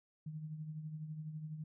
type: tone with tremolo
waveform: sine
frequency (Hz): 154.8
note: D#3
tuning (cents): -9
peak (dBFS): -39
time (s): 0.26-1.64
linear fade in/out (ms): 5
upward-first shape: triangle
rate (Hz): 12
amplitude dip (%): 60
effects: none